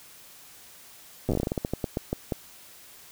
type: slowing click train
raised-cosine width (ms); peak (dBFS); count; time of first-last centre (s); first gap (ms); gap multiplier
2; -13; 18; 1.29-2.322; 8; 1.22
effects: white hiss -50 dBFS RMS until 3.11 s